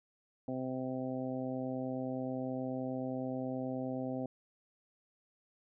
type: harmonic tone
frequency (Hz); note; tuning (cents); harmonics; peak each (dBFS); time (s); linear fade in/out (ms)
129.5; C3; -17; 1 / 2 / 3 / 4 / 5 / 6; -44 / -37 / -48 / -42 / -44 / -48; 0.48-4.26; 2
effects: none